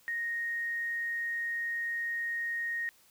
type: tone with quantisation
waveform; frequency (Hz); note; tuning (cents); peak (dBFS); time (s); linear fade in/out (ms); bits
sine; 1864.7; A#6; 0; -31; 0.08-2.89; 0; 10
effects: white hiss -63 dBFS RMS until 3.1 s